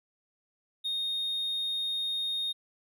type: tone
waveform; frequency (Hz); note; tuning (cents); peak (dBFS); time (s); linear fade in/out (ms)
triangle; 3700; A#7; -14; -27; 0.84-2.53; 20
effects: tanh soft clip ceiling -23 dBFS